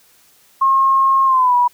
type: tone with pitch glide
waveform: sine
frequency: 1076 to 975.4 Hz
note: C6 to B5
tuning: +48 to -22 cents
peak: -10 dBFS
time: 0.61-1.68 s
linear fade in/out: 10 ms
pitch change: -170 cents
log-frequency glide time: 1.25-1.55 s
effects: white hiss -52 dBFS RMS until 1.73 s